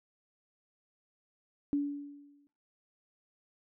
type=tone with exponential decay; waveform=sine; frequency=286.6 Hz; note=D4; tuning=42 cents flat; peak=-25 dBFS; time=1.73-2.47 s; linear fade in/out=0 ms; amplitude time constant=160 ms; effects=noise-tail reverb RT60 0.5 s tail -26 dB re dry